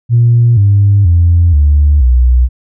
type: tone with pitch steps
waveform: sine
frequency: 118.4 / 100.72 / 85.68 / 72.88 / 62 Hz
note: A#2 / G2 / F2 / D2 / B1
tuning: +27 / +47 / -33 / -13 / +7 cents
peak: -3 dBFS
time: 0.09-2.49 s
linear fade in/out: 50 ms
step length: 480 ms
effects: tanh soft clip ceiling 0 dBFS